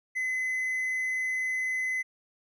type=tone with hard clipping; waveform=triangle; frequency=2031 Hz; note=B6; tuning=48 cents sharp; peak=-28 dBFS; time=0.15-2.03 s; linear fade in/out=20 ms; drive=5 dB; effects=none